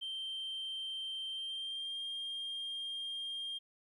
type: tone with pitch glide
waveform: sine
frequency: 3136 to 3209 Hz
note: G7 to G7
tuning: 0 to +40 cents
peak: -36 dBFS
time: 0.01-3.59 s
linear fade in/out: 20 ms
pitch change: +40 cents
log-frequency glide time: 1.31-2.01 s
effects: tanh soft clip ceiling -36 dBFS + 13-bit